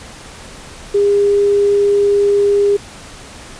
sine tone with quantisation, 405.2 Hz, G#4, 43 cents flat, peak -9 dBFS, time 0.94-2.77 s, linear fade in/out 10 ms, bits 6, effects pink hiss -35 dBFS RMS until 3.59 s + resampled to 22050 Hz

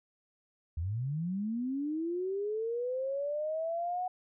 sine linear sweep, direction up, 75.2 to 740 Hz, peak -31 dBFS, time 0.77-4.08 s, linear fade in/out 5 ms, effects none

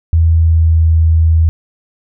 sine tone with pitch glide, 81.9 to 81.01 Hz, E2 to E2, -11 to -30 cents, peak -6 dBFS, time 0.13-1.49 s, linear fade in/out 0 ms, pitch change -19 cents, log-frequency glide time 0.31-0.84 s, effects none

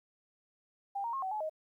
sine tone with pitch steps, 796 / 931 / 1077 / 758 / 853 / 626 Hz, G5 / A#5 / C6 / F#5 / G#5 / D#5, +26 / -2 / +50 / +42 / +46 / +10 cents, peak -33 dBFS, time 0.95-1.496 s, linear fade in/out 10 ms, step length 91 ms, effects 12-bit

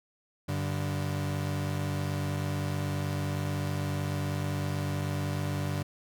35% pulse tone pair together, 95.9 / 145.36 Hz, G2 / D3, -37 / -17 cents, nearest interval perfect fifth, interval 720 cents, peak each -31 / -30 dBFS, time 0.48-5.83 s, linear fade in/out 10 ms, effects none

